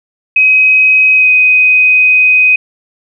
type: tone with pitch glide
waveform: sine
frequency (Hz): 2531 to 2508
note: D#7 to D#7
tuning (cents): +29 to +13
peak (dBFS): -4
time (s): 0.36-2.56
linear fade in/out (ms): 5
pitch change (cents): -16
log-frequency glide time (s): 1.15-1.29
effects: none